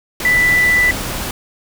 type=tone in noise; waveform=sine; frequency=1982 Hz; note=B6; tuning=6 cents sharp; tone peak=-10 dBFS; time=0.25-0.91 s; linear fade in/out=2 ms; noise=pink; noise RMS=-23 dBFS; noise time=0.2-1.31 s; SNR=+10 dB; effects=none